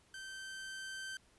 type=tone with level ramp; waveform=sawtooth; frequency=1552 Hz; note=G6; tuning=18 cents flat; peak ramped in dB=-42 to -38 dBFS; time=0.14-1.17 s; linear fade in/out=2 ms; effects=pink hiss -68 dBFS RMS until 1.38 s + resampled to 24000 Hz